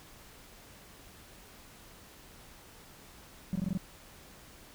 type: tone bursts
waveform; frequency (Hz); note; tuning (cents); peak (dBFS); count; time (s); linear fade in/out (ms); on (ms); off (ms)
sine; 187.2; F#3; +20; -26; 6; 3.53-3.774; 0; 24; 20
effects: tanh soft clip ceiling -27 dBFS + pink hiss -54 dBFS RMS until 4.74 s